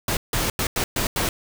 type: noise bursts at uneven times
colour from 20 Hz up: pink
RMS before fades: -23 dBFS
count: 6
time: 0.08-0.17 / 0.33-0.5 / 0.59-0.67 / 0.76-0.84 / 0.96-1.07 / 1.16-1.29 s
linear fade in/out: 2 ms
effects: none